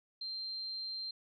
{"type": "tone", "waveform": "sine", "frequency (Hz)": 4156, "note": "C8", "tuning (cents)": -12, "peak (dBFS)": -38, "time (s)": [0.21, 1.11], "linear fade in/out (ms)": 5, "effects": []}